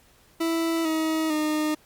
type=tone with pitch steps; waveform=40% pulse; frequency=329.6 / 317.6 / 306.1 Hz; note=E4 / D#4 / D#4; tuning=0 / +36 / -28 cents; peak=-22 dBFS; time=0.4-1.75 s; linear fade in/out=10 ms; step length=450 ms; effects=pink hiss -58 dBFS RMS until 1.85 s + Opus 48 kbps